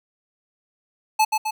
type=tone with echo; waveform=square; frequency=866 Hz; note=A5; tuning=28 cents flat; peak=-15 dBFS; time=1.19-1.25 s; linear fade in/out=10 ms; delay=130 ms; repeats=2; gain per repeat=-4 dB; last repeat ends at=1.51 s; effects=none